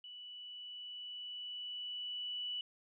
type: tone with level ramp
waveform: sine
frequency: 2960 Hz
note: F#7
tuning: in tune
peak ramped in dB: -48 to -37 dBFS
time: 0.04-2.61 s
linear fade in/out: 2 ms
effects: none